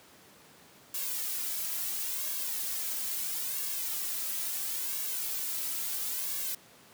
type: noise with flanger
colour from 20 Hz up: blue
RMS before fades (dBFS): -34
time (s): 0.94-6.55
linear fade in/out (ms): 5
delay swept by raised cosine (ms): 1.8 to 3.1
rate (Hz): 0.74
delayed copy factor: +1
effects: pink hiss -56 dBFS RMS until 6.93 s + high-pass 150 Hz 12 dB/octave